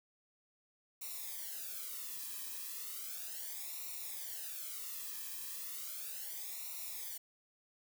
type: noise with flanger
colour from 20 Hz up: blue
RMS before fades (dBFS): -44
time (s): 1.01-7.18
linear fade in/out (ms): 10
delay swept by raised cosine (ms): 0.62 to 1.41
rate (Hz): 0.35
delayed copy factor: -0.95
effects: none